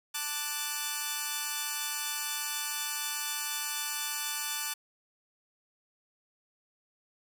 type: chord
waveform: 5% pulse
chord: D major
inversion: second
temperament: equal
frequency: 880 / 1174.7 / 1480 Hz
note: A5 / D6 / F#6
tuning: 0 / 0 / 0 cents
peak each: -25 dBFS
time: 0.14-4.74 s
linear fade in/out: 10 ms
effects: none